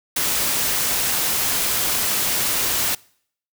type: noise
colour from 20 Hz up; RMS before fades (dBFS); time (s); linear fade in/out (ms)
white; -21; 0.16-2.95; 5
effects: noise-tail reverb RT60 0.6 s tail -24 dB re dry

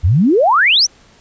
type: exponential sweep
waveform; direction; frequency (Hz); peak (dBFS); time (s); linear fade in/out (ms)
sine; up; 73.6 to 6220; -8; 0.03-0.87; 20
effects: pink hiss -48 dBFS RMS until 1.2 s + resampled to 16000 Hz

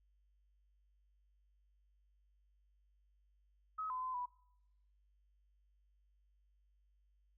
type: tone with pitch steps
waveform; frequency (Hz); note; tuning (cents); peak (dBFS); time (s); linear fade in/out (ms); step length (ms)
sine; 1275 / 1018 / 1025 / 986; D#6 / C6 / C6 / B5; +42 / -48 / -36 / -3; -38; 3.78-4.26; 10; 120
effects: noise-tail reverb RT60 0.9 s tail -25 dB re dry + added 50 Hz sine -70 dBFS peak until 7.37 s

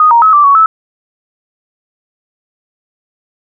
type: tone with pitch steps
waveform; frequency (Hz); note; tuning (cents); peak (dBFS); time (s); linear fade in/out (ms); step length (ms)
sine; 1242 / 936 / 1284 / 1171 / 1120 / 1307; D#6 / A#5 / E6 / D6 / C#6 / E6; -3 / +7 / -46 / -5 / +18 / -15; -3; 0-0.66; 2; 110
effects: none

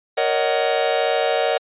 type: chord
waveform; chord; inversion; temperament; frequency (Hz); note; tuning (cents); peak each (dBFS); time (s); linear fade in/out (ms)
45% pulse; D# minor seventh; second; just; 466.7 / 560 / 622.3 / 746.7; A#4 / C#5 / D#5 / F#5; +2 / +18 / 0 / +16; -23; 0.17-1.58; 10
effects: resampled to 8000 Hz

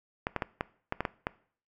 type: clicks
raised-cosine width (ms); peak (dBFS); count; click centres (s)
0.5; -14; 8; 0.269 / 0.363 / 0.422 / 0.609 / 0.924 / 1.006 / 1.052 / 1.269
effects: noise-tail reverb RT60 0.5 s tail -20 dB re dry

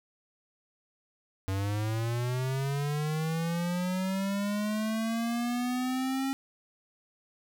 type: linear sweep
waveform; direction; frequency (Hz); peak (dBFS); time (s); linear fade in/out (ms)
square; up; 94.6 to 271.4; -29; 1.48-6.33; 0
effects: none

